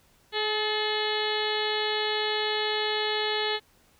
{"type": "harmonic tone with a mistuned harmonic", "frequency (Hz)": 426, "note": "G#4", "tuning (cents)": 44, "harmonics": [1, 2, 3, 4, 5, 6, 7, 8, 9, 10], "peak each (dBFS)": [-30, -33, -39, -34, -36, -42, -35, -34, -36, -36], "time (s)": [0.32, 3.6], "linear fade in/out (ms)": 50, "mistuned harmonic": 4, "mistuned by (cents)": 32, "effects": ["pink hiss -62 dBFS RMS until 3.99 s"]}